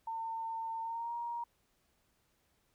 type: tone with pitch glide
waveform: sine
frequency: 904 to 942.9 Hz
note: A5 to A#5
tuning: +47 to +20 cents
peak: -36 dBFS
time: 0.07-1.44 s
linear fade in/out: 5 ms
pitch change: +73 cents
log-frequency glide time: 0.81-1.14 s
effects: pink hiss -75 dBFS RMS until 2.74 s